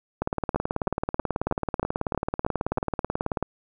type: two click trains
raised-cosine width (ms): 1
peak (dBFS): -11 / -11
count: 8 / 60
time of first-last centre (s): 0.56-2.782 / 0.22-3.427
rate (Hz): 3.15 / 18.4
effects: none